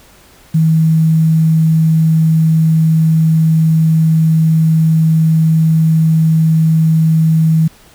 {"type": "tone with quantisation", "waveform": "sine", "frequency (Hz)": 160.1, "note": "D#3", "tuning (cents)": 50, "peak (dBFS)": -7, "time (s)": [0.54, 7.68], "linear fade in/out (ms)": 10, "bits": 6, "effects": ["pink hiss -44 dBFS RMS until 7.94 s"]}